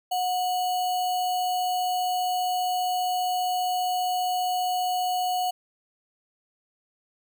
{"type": "tone with sample-and-hold", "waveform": "sine", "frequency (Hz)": 730, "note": "F#5", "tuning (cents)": -24, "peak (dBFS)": -23, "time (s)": [0.11, 5.51], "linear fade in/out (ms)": 10, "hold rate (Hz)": 3675, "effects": []}